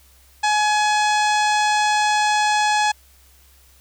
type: harmonic tone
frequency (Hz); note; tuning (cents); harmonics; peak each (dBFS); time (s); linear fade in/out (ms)
844; G#5; +28; 1 / 2 / 3 / 4 / 5 / 6 / 7 / 8 / 9 / 10; -17 / -23 / -27 / -29 / -31 / -33 / -34 / -35 / -36 / -37; 0.43-2.92; 10
effects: added 66 Hz sine -52 dBFS peak until 3.8 s + white hiss -54 dBFS RMS until 3.8 s